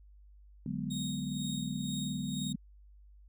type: chord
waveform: sine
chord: G# half-diminished seventh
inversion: second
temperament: equal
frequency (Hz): 146.83 / 185 / 207.7 / 246.9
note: D3 / F#3 / G#3 / B3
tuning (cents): 0 / 0 / 0 / 0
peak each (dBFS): -39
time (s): 0.66-2.56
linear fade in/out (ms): 2
type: tone with tremolo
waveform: 25% pulse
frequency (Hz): 3734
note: A#7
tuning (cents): +2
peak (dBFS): -35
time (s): 0.9-2.53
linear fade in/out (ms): 10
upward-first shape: sine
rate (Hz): 2.1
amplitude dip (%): 60
effects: added 50 Hz sine -54 dBFS peak until 3.28 s